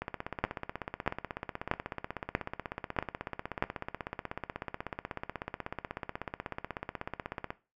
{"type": "two click trains", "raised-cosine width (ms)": 0.5, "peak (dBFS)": [-11, -20], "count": [6, 123], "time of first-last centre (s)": [[0.44, 3.625], [0.02, 7.505]], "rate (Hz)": [1.57, 16.3], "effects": ["noise-tail reverb RT60 0.3 s tail -17 dB re dry"]}